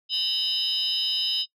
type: tone cluster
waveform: sine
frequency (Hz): 2867 / 3043 / 3740 / 3988 / 5060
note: F7 / F#7 / A#7 / B7 / D#8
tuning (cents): +45 / +48 / +5 / +16 / +28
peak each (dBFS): -33 / -26 / -28 / -34 / -28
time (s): 0.09-1.46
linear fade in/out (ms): 50
effects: noise-tail reverb RT60 0.1 s tail -19 dB re dry + tanh soft clip ceiling -16 dBFS